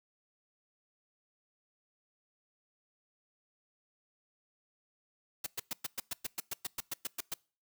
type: noise bursts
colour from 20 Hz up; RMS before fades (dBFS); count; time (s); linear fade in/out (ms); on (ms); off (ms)
white; -36; 15; 5.44-7.34; 5; 24; 110
effects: noise-tail reverb RT60 0.4 s tail -25 dB re dry